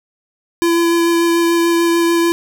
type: tone with vibrato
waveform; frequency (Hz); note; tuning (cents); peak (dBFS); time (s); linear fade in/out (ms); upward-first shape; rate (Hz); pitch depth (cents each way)
square; 338.2; E4; +44; -12; 0.62-2.32; 0; sine; 6.8; 11
effects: none